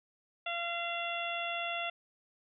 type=harmonic tone; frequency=686 Hz; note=F5; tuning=31 cents flat; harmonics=1 / 2 / 3 / 4 / 5; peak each=-38 / -41 / -42 / -38 / -42 dBFS; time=0.46-1.9 s; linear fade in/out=5 ms; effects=none